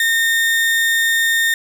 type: tone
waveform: 35% pulse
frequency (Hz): 1829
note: A#6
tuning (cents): -33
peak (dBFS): -12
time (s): 0-1.54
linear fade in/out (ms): 2
effects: none